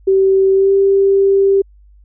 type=tone with pitch glide; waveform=sine; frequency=385.3 to 392.5 Hz; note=G4 to G4; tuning=-30 to +2 cents; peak=-8 dBFS; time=0.07-1.62 s; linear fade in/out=10 ms; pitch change=+32 cents; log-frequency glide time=0.53-0.72 s; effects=added 50 Hz sine -42 dBFS peak until 2.04 s